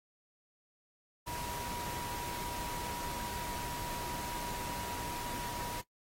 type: tone in noise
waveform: sine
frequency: 963 Hz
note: B5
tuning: 44 cents flat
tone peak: -40 dBFS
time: 1.26-5.82 s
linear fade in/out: 20 ms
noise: pink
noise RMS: -42 dBFS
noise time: 1.26-5.82 s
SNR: -1 dB
effects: noise-tail reverb RT60 0.1 s tail -17 dB re dry + AAC 48 kbps